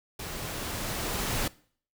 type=noise with level ramp; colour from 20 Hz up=pink; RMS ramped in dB=-38 to -29 dBFS; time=0.19-1.48 s; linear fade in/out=5 ms; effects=noise-tail reverb RT60 0.5 s tail -21 dB re dry